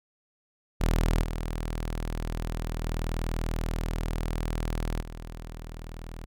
sawtooth tone with level steps, 40.35 Hz, E1, 36 cents flat, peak -18 / -26 / -24 / -34 dBFS, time 0.8-6.26 s, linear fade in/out 20 ms, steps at 1.23 / 2.84 / 5.01 s, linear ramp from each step 5 ms, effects none

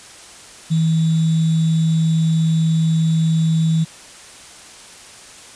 sine tone with sample-and-hold, 161.6 Hz, E3, 34 cents flat, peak -13 dBFS, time 0.7-3.85 s, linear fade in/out 20 ms, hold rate 3675 Hz, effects white hiss -40 dBFS RMS until 5.55 s + resampled to 22050 Hz

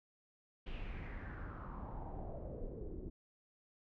brown noise with low-pass filter sweep, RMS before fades -45 dBFS, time 0.66-3.1 s, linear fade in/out 10 ms, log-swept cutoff 3000 to 330 Hz, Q 4.2, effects none

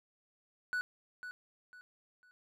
triangle tone with echo, 1480 Hz, F#6, in tune, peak -30 dBFS, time 0.73-0.81 s, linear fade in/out 0 ms, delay 500 ms, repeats 3, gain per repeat -10 dB, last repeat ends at 2.31 s, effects none

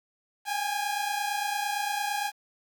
sawtooth tone pair together, 804 / 832.8 Hz, G5 / G#5, +44 / +5 cents, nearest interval minor second, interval 61 cents, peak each -27 dBFS, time 0.45-2.32 s, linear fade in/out 50 ms, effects 9-bit

